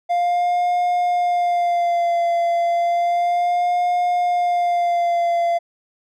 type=tone with vibrato; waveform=triangle; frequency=698.5 Hz; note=F5; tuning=in tune; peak=-14 dBFS; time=0.09-5.59 s; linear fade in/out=20 ms; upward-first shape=sine; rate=0.32 Hz; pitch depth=32 cents each way; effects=none